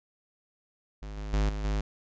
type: tone with level steps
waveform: square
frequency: 51.5 Hz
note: G#1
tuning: 14 cents flat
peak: -38 / -35 / -24 / -32 / -27 dBFS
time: 1.02-1.81 s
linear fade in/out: 5 ms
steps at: 1.17 / 1.33 / 1.49 / 1.64 s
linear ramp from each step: 5 ms
effects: resampled to 16000 Hz